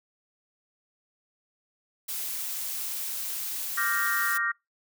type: noise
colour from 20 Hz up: blue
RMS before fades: -33 dBFS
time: 2.08-4.38 s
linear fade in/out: 10 ms
type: chord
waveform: sine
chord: G minor seventh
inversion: second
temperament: equal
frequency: 1174.7 / 1396.9 / 1568 / 1864.7 Hz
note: D6 / F6 / G6 / Bb6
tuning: 0 / 0 / 0 / 0 cents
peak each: -33 / -30 / -33 / -28 dBFS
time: 3.77-4.52 s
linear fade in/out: 10 ms
effects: noise-tail reverb RT60 0.2 s tail -25 dB re dry